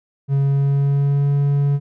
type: tone with pitch glide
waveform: triangle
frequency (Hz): 138.59 to 141.99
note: C#3 to C#3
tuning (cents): 0 to +42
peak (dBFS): -12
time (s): 0.28-1.8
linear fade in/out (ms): 50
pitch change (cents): +42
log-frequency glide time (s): 0.39-1.32
effects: none